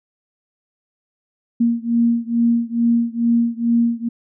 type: beating tone pair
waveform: sine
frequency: 233.1 / 235.4 Hz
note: A#3 / A#3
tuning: 0 / +17 cents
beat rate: 2.3 Hz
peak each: -17 / -18 dBFS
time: 1.6-4.09 s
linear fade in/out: 10 ms
effects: none